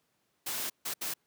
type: noise bursts at uneven times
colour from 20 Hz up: white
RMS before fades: -35 dBFS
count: 3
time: 0.46-0.7 / 0.85-0.94 / 1.01-1.14 s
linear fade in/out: 10 ms
effects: pink hiss -75 dBFS RMS until 1.26 s + high-pass 150 Hz 12 dB/octave